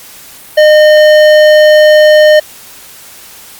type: tone with hard clipping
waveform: sine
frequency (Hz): 610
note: D#5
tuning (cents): -34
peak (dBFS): -3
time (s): 0.57-2.4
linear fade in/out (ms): 10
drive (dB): 13
effects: white hiss -33 dBFS RMS until 3.59 s + Opus 48 kbps